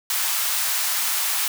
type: high-pass noise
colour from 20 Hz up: white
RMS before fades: -23 dBFS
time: 0.1-1.48 s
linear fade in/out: 2 ms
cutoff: 760 Hz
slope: 24 dB/octave
effects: none